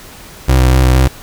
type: tone with vibrato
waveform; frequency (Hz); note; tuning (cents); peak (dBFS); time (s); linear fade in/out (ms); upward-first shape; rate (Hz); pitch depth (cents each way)
30% pulse; 64.2; C2; -32; -4; 0.48-1.08; 10; square; 4.2; 23
effects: pink hiss -35 dBFS RMS until 1.22 s